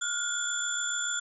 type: tone cluster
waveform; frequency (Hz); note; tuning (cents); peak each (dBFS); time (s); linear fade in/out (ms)
sine; 1408 / 1475 / 3408 / 7170; F6 / F#6 / G#7 / A8; +14 / -6 / +44 / +32; -33 / -38 / -36 / -32; 0.01-1.2; 10
effects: none